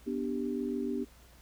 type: chord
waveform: sine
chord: G major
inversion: first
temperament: equal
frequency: 246.9 / 293.7 / 392 Hz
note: B3 / D4 / G4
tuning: 0 / 0 / 0 cents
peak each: -34 / -36 / -36 dBFS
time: 0.06-1.05 s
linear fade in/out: 20 ms
effects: added 60 Hz sine -57 dBFS peak until 1.41 s + pink hiss -60 dBFS RMS until 1.41 s